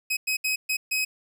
sawtooth tone bursts at uneven times, 2536 Hz, D#7, 32 cents sharp, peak -20 dBFS, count 5, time 0.1-0.17 / 0.27-0.37 / 0.44-0.56 / 0.69-0.77 / 0.91-1.05 s, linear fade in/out 10 ms, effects 10-bit

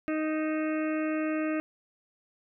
harmonic tone with a mistuned harmonic, 311.1 Hz, D#4, in tune, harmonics 1 / 2 / 4 / 5 / 6 / 7 / 8 / 9, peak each -28 / -34 / -40 / -42 / -44 / -45 / -46 / -47 dBFS, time 0.08-1.6 s, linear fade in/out 0 ms, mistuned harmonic 9, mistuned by -65 cents, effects none

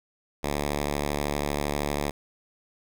5% pulse tone, 72.7 Hz, D2, 17 cents flat, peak -15 dBFS, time 0.43-2.11 s, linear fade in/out 10 ms, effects none

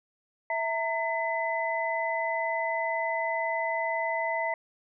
sine tone cluster, 658 / 916 / 2010 Hz, E5 / A#5 / B6, -3 / -31 / +30 cents, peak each -31 dBFS, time 0.5-4.54 s, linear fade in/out 2 ms, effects none

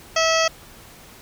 harmonic tone, 649 Hz, E5, 27 cents flat, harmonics 1 / 2 / 3 / 4 / 5 / 7 / 8 / 9 / 10, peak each -20 / -23 / -25 / -26 / -27 / -28 / -29 / -30 / -30 dBFS, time 0.16-0.48 s, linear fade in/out 5 ms, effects pink hiss -45 dBFS RMS until 1.21 s

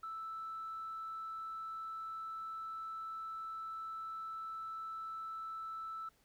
sine tone, 1318.5 Hz, E6, in tune, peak -40 dBFS, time 0.03-6.09 s, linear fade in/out 5 ms, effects tanh soft clip ceiling -37 dBFS + pink hiss -72 dBFS RMS until 6.24 s

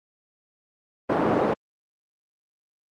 pink band-pass noise, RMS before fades -22 dBFS, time 1.09-1.54 s, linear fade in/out 10 ms, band 260 to 910 Hz, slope 12 dB/octave, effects Opus 24 kbps

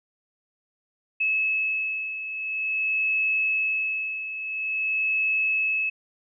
sine beating tone pair, 2591 / 2591.48 Hz, E7 / E7, -30 / -30 cents, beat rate 0.48 Hz, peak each -30 / -24 dBFS, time 1.2-5.9 s, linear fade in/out 10 ms, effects none

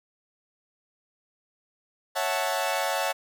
sawtooth chord, F# minor seventh, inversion second, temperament equal, 554.4 / 659.3 / 740 / 880 Hz, C#5 / E5 / F#5 / A5, 0 / 0 / 0 / 0 cents, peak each -27 dBFS, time 2.15-3.13 s, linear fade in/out 20 ms, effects none

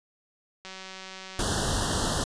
click train, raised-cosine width 0.2 ms, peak -24 dBFS, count 146, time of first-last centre 0.65-1.417 s, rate 189 Hz
pink band-stop noise, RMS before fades -27 dBFS, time 1.39-2.24 s, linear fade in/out 2 ms, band 1800 to 2900 Hz, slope 96 dB/octave
effects resampled to 22050 Hz

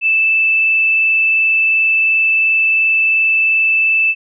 sine tone with frequency modulation, 2637 Hz, E7, in tune, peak -10 dBFS, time 0.01-4.15 s, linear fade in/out 50 ms, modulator 22.8 Hz, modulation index 0.45, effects none

